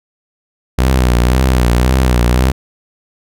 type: tone with vibrato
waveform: sawtooth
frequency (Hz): 62.3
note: B1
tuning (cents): +16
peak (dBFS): -5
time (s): 0.78-2.52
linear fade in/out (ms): 10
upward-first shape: triangle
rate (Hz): 1.9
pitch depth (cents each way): 99
effects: none